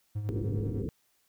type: tone with tremolo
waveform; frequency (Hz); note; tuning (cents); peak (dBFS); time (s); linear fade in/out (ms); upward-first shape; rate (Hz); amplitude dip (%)
triangle; 104.5; G#2; +11; -27; 0.15-0.83; 10; sine; 10; 50
type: low-pass noise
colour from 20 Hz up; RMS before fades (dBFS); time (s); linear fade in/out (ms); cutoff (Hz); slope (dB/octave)
white; -35; 0.29-0.89; 0; 470; 96
effects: white hiss -71 dBFS RMS until 1.28 s